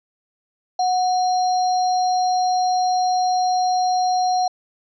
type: tone with sample-and-hold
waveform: sine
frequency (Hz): 735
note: F#5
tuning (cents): -12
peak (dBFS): -16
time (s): 0.79-4.48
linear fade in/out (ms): 5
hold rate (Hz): 4900
effects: resampled to 16000 Hz